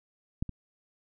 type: clicks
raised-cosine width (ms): 5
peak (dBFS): -17 / -25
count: 2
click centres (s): 0.425 / 0.493
effects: none